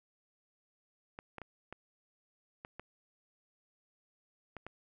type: clicks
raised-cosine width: 0.5 ms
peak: -29 dBFS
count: 8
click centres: 1.189 / 1.383 / 1.417 / 1.726 / 2.649 / 2.796 / 4.567 / 4.666 s
effects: none